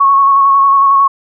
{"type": "tone with vibrato", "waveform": "sine", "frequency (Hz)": 1103, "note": "C#6", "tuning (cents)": -9, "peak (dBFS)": -5, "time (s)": [0, 1.08], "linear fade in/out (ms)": 10, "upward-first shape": "square", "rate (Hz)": 11, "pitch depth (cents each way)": 18, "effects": []}